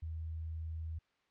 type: tone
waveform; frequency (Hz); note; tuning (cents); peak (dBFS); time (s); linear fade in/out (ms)
sine; 80.5; E2; -41; -38; 0.02-0.99; 10
effects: white hiss -75 dBFS RMS until 1.3 s + low-pass 3000 Hz 12 dB/octave